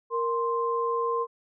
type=tone pair together; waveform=sine; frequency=466.2 / 1046.6 Hz; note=A#4 / C6; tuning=0 / 0 cents; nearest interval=octave + major second; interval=1400 cents; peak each=-27 / -27 dBFS; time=0.1-1.27 s; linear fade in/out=50 ms; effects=none